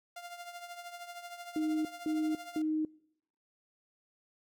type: tone with tremolo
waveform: sawtooth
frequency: 698.5 Hz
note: F5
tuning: in tune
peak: -37 dBFS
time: 0.16-2.62 s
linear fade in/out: 5 ms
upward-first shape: triangle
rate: 13 Hz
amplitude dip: 70%
type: tone bursts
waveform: sine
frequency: 310.8 Hz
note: D#4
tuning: 2 cents flat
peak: -29 dBFS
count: 3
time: 1.56-2.85 s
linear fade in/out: 2 ms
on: 290 ms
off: 210 ms
effects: noise-tail reverb RT60 0.8 s tail -25 dB re dry

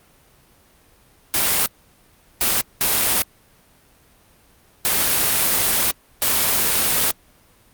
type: noise bursts at uneven times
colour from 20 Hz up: white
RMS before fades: -18 dBFS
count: 5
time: 1.34-1.66 / 2.41-2.61 / 2.81-3.22 / 4.85-5.91 / 6.22-7.11 s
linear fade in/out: 0 ms
effects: pink hiss -54 dBFS RMS until 7.73 s + Opus 32 kbps

